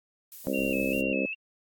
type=noise; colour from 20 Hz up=violet; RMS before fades=-43 dBFS; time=0.32-1.01 s; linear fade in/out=0 ms
type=harmonic tone; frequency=66.7 Hz; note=C2; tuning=34 cents sharp; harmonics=3 / 4 / 5 / 6 / 7 / 8 / 9; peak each=-33 / -31 / -35 / -37 / -37 / -32 / -37 dBFS; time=0.47-1.26 s; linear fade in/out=0 ms
type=tone with vibrato; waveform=sine; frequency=2677 Hz; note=E7; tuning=26 cents sharp; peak=-31 dBFS; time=0.53-1.35 s; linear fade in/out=20 ms; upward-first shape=square; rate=2.5 Hz; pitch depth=51 cents each way
type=click train; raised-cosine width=3 ms; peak=-34 dBFS; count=35; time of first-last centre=0.59-1.115 s; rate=64.8 Hz
effects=AAC 64 kbps